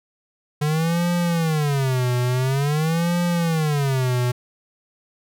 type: tone with vibrato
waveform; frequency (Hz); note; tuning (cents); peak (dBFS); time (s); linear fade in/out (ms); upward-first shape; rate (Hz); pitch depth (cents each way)
square; 146.83; D3; 0; -19; 0.61-4.32; 10; sine; 0.48; 300
effects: none